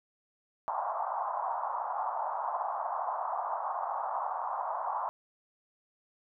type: band-pass noise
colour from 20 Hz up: white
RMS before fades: -34 dBFS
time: 0.68-5.09 s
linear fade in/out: 0 ms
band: 680 to 1100 Hz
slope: 48 dB/octave
effects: none